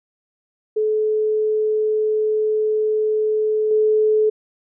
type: tone with level steps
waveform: sine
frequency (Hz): 430.5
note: A4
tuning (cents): -38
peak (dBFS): -16 / -13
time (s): 0.76-4.3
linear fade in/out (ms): 10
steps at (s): 3.71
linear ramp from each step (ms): 2
effects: none